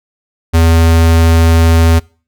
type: tone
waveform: square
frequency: 82.41 Hz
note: E2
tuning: in tune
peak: -6 dBFS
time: 0.53-2 s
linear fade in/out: 20 ms
effects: noise-tail reverb RT60 0.4 s tail -25 dB re dry